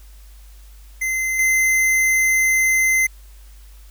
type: tone with level steps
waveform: square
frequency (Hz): 2066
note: C7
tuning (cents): -22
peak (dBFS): -20 / -15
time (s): 1.01-3.07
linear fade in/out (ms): 10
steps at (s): 1.39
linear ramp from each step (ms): 2
effects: added 50 Hz sine -40 dBFS peak until 3.9 s + white hiss -53 dBFS RMS until 3.9 s